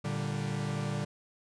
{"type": "chord", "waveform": "45% pulse", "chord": "G minor", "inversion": "first", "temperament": "equal with one note detuned", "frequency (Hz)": [115.2, 146.83, 196], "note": ["Bb2", "D3", "G3"], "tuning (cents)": [-20, 0, 0], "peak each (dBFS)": [-37, -34, -37], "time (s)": [0.04, 1.05], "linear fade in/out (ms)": 10, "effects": ["resampled to 22050 Hz"]}